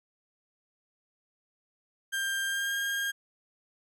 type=tone with pitch glide; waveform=35% pulse; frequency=1591 to 1615.1 Hz; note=G6 to G#6; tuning=+25 to -49 cents; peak=-27 dBFS; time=2.12-3.12 s; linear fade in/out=20 ms; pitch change=+26 cents; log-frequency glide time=2.45-2.75 s; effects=none